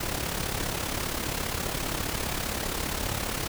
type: noise with amplitude modulation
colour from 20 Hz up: pink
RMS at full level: -28 dBFS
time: 0-3.48 s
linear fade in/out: 10 ms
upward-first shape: sine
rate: 35 Hz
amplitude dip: 60%
effects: none